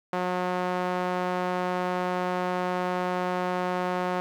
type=tone with band-pass filter; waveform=sawtooth; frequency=181 Hz; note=F#3; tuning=38 cents flat; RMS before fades=-28 dBFS; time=0.13-4.2 s; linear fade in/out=0 ms; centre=850 Hz; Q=0.94; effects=9-bit